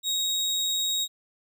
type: tone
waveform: 30% pulse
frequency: 3778 Hz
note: A#7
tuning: 22 cents sharp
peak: -22 dBFS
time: 0.03-1.08 s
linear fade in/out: 50 ms
effects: none